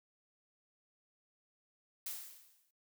blue noise with exponential decay, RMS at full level -39 dBFS, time 2.06-2.71 s, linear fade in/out 5 ms, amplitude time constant 140 ms, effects noise-tail reverb RT60 0.2 s tail -23 dB re dry

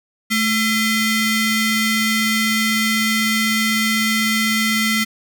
sawtooth ring-modulated tone, 1124 Hz, C#6, 24 cents sharp, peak -9 dBFS, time 0.3-5.05 s, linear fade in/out 20 ms, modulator 906 Hz, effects none

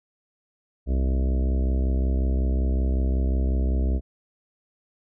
harmonic tone with a mistuned harmonic, 65.41 Hz, C2, in tune, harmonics 1 / 2 / 3 / 4 / 5 / 6 / 7 / 8 / 9 / 10, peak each -20 / -37 / -33 / -34 / -38 / -39 / -42 / -50 / -43 / -44 dBFS, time 0.86-4.01 s, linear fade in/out 50 ms, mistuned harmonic 1, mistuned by -23 cents, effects none

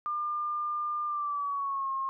sine tone with pitch glide, 1200 to 1075.3 Hz, D6 to C6, +37 to +47 cents, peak -29 dBFS, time 0.06-2.09 s, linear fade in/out 0 ms, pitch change -190 cents, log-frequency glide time 1.06-1.91 s, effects none

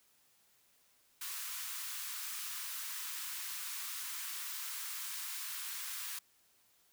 white high-pass noise, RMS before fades -42 dBFS, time 1.21-6.19 s, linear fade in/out 5 ms, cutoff 980 Hz, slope 48 dB/octave, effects white hiss -70 dBFS RMS until 6.92 s

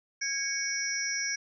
sine tone cluster, 1644 / 2228 / 5290 / 5760 Hz, G#6 / C#7 / E8 / F#8, -18 / +8 / +5 / -47 cents, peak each -35 / -35 / -36 / -33 dBFS, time 0.21-1.36 s, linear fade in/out 10 ms, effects none

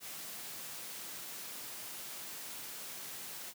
white high-pass noise, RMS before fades -45 dBFS, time 0-3.54 s, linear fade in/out 50 ms, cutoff 110 Hz, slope 96 dB/octave, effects none

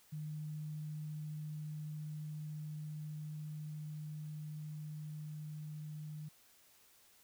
sine tone with level ramp, 152.4 Hz, D#3, 36 cents flat, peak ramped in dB -40 to -43 dBFS, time 0.12-6.29 s, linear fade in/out 10 ms, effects white hiss -66 dBFS RMS until 7.23 s

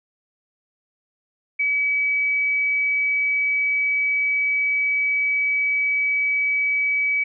sine tone, 2282 Hz, C#7, 50 cents sharp, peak -18 dBFS, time 1.59-7.24 s, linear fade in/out 10 ms, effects none

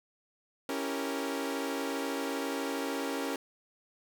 sawtooth chord, C# diminished seventh, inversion none, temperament equal, 277.2 / 329.6 / 392 / 466.2 Hz, C#4 / E4 / G4 / Bb4, 0 / 0 / 0 / 0 cents, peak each -31 / -37 / -36 / -34 dBFS, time 0.69-3.36 s, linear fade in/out 2 ms, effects none

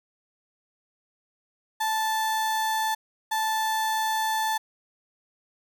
35% pulse tone bursts at uneven times, 878 Hz, A5, 4 cents flat, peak -22 dBFS, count 2, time 1.8-2.95 / 3.31-4.58 s, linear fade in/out 10 ms, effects none

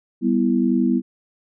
sine chord, E minor, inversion first, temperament equal, 196 / 246.9 / 329.6 Hz, G3 / B3 / E4, 0 / 0 / 0 cents, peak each -21 / -18 / -22 dBFS, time 0.21-1.02 s, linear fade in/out 50 ms, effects none

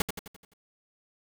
pink noise with echo, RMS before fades -26 dBFS, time 0-0.02 s, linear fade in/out 2 ms, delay 86 ms, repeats 6, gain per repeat -6 dB, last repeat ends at 0.536 s, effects none

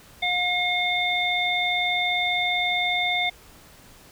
harmonic tone, 717 Hz, F5, 45 cents sharp, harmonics 1 / 3 / 5, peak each -27 / -24 / -26 dBFS, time 0.22-3.3 s, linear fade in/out 10 ms, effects pink hiss -50 dBFS RMS until 4.11 s

